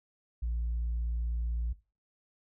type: tone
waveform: sine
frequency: 57.9 Hz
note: A#1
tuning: 11 cents flat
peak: -28 dBFS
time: 0.42-1.73 s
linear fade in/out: 10 ms
effects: noise-tail reverb RT60 0.3 s tail -18 dB re dry + tanh soft clip ceiling -27 dBFS

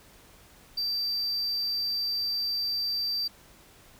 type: tone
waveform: sine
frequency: 4674 Hz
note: D8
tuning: 9 cents flat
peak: -24 dBFS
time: 0.77-3.28 s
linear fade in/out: 10 ms
effects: tanh soft clip ceiling -26 dBFS + pink hiss -55 dBFS RMS until 3.99 s

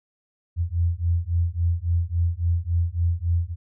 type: beating tone pair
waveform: sine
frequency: 83.8 / 87.4 Hz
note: E2 / F2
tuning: +29 / +2 cents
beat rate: 3.6 Hz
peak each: -23 dBFS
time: 0.56-3.56 s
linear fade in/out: 50 ms
effects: none

